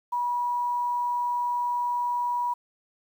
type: tone with quantisation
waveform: sine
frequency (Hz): 970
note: B5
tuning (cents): -31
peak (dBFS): -24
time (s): 0.12-2.54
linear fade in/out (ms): 10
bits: 9
effects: none

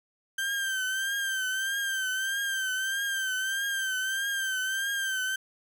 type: tone with vibrato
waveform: 35% pulse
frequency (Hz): 1568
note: G6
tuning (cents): 0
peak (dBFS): -26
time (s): 0.38-5.36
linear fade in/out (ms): 5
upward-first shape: triangle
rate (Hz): 1.6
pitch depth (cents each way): 64
effects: none

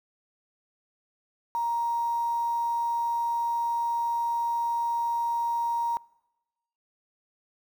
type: tone with quantisation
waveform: sine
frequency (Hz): 937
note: A#5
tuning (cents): +9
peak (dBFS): -25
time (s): 1.55-5.97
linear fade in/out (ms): 0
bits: 8
effects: noise-tail reverb RT60 1.0 s tail -23 dB re dry

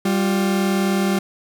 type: tone pair together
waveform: 40% pulse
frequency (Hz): 196 / 352.7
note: G3 / F4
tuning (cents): 0 / +17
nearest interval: minor seventh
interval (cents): 1017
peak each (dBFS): -17 / -23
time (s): 0.05-1.19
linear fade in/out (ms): 5
effects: none

